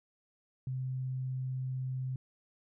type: tone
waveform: sine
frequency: 129.7 Hz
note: C3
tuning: 15 cents flat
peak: -33 dBFS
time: 0.67-2.16 s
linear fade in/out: 2 ms
effects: none